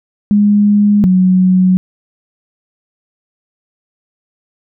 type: tone pair in turn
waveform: sine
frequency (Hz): 206.1 / 184.84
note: G#3 / F#3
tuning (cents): -13 / -1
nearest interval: major second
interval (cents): 188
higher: first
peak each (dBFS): -6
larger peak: neither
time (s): 0.31-1.04 / 1.04-1.77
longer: neither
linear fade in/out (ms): 0
effects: none